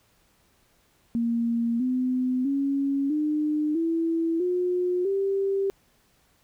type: tone with pitch steps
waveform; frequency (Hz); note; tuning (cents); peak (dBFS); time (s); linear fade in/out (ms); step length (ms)
sine; 233.1 / 254.2 / 277.2 / 302.3 / 329.7 / 359.5 / 392; A#3 / C4 / C#4 / D#4 / E4 / F#4 / G4; 0 / -50 / 0 / -50 / 0 / -50 / 0; -22; 1.15-5.7; 0; 650
effects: pink hiss -64 dBFS RMS until 6.43 s